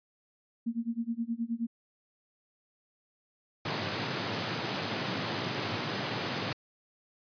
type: tone with tremolo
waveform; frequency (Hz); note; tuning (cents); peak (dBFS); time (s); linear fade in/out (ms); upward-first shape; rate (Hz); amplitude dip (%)
sine; 231.9; A#3; -9; -27; 0.66-1.67; 10; sine; 9.5; 95
type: high-pass noise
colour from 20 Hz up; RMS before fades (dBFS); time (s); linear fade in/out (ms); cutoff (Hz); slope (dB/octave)
pink; -33; 3.65-6.53; 5; 100; 96
effects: resampled to 11025 Hz